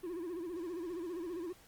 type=tone with vibrato; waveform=triangle; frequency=345.6 Hz; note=F4; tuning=18 cents flat; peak=-36 dBFS; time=0.03-1.53 s; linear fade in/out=10 ms; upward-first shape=sine; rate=15 Hz; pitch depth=120 cents each way; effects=pink hiss -61 dBFS RMS until 1.67 s + Opus 32 kbps